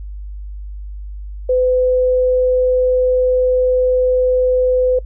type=tone; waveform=sine; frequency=506 Hz; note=B4; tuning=42 cents sharp; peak=-11 dBFS; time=1.49-4.99 s; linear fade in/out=5 ms; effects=noise-tail reverb RT60 0.1 s tail -22 dB re dry + added 50 Hz sine -26 dBFS peak until 5.05 s